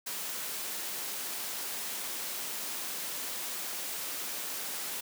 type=noise; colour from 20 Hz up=white; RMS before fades=-37 dBFS; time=0.06-5.01 s; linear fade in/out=10 ms; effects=high-pass 200 Hz 12 dB/octave